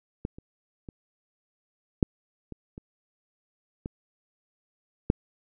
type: clicks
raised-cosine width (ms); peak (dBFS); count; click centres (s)
3; -17 / -30 / -27 / -6 / -25 / -27 / -20 / -6; 8; 0.251 / 0.385 / 0.888 / 2.028 / 2.523 / 2.779 / 3.859 / 5.101
effects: none